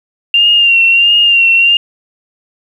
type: tone with vibrato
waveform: sine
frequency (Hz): 2779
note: F7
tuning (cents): -9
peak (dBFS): -5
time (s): 0.34-1.77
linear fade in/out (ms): 2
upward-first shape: sine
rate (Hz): 1.5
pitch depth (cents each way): 42
effects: 7-bit